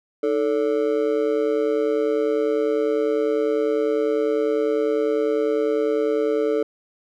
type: tone with amplitude modulation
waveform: triangle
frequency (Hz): 440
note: A4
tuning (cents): 0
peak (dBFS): -12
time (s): 0.23-6.63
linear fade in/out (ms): 5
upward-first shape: sine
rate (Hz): 130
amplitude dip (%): 100
effects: none